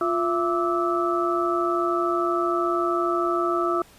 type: tone cluster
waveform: sine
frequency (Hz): 349 / 670 / 1172 / 1305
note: F4 / E5 / D6 / E6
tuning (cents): -1 / +28 / -4 / -18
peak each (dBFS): -24 / -28 / -28 / -26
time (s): 0.01-3.82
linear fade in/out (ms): 2
effects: pink hiss -52 dBFS RMS until 3.98 s + resampled to 32000 Hz